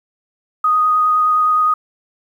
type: tone with vibrato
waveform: sine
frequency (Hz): 1244.5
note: D#6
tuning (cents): 0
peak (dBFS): -11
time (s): 0.64-1.74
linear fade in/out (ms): 5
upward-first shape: sine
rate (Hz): 9.7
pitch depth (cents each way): 10
effects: 8-bit